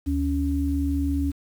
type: tone pair together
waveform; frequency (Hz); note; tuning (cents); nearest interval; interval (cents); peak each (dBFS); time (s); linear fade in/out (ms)
sine; 74.38 / 280; D2 / C#4; +23 / +18; octave + major seventh; 2295; -24; 0.06-1.32; 20
effects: 8-bit